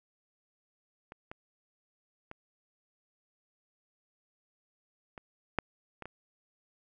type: clicks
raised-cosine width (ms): 0.5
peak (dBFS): -30 / -27 / -28 / -29 / -12 / -27 / -27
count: 7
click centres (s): 1.121 / 1.315 / 2.314 / 5.178 / 5.587 / 6.023 / 6.056
effects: none